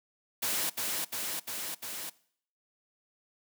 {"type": "noise with echo", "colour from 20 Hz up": "white", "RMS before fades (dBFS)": -31, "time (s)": [0.42, 0.7], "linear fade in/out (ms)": 10, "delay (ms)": 350, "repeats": 4, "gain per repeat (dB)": -2, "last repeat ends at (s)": 2.1, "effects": ["noise-tail reverb RT60 0.6 s tail -21 dB re dry", "high-pass 150 Hz 12 dB/octave"]}